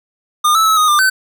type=tone with pitch steps; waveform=square; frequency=1214 / 1310 / 1296 / 1245 / 1195 / 1527 Hz; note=D#6 / E6 / E6 / D#6 / D6 / G6; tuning=-43 / -11 / -30 / +1 / +30 / -46 cents; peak=-10 dBFS; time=0.44-1.1 s; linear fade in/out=10 ms; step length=110 ms; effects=none